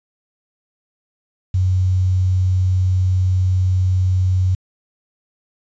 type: tone with quantisation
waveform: sine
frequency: 92.5 Hz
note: F#2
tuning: in tune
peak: -13 dBFS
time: 1.54-4.55 s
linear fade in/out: 5 ms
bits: 7
effects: resampled to 16000 Hz